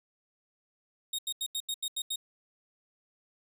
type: tone bursts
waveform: sawtooth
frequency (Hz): 3729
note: A#7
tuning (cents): 0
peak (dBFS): -28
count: 8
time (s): 1.13-2.159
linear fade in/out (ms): 5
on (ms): 56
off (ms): 83
effects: none